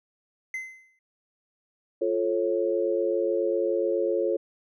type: tone with exponential decay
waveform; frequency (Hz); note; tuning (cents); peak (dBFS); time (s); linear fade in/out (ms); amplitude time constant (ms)
triangle; 2058; C7; -29; -26; 0.54-0.99; 2; 96
type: chord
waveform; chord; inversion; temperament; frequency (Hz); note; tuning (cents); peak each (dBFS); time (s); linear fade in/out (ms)
sine; F augmented; none; just; 349.2 / 436.5 / 545.7; F4 / A4 / C#5; 0 / -14 / -27; -27; 2.01-4.37; 10
effects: none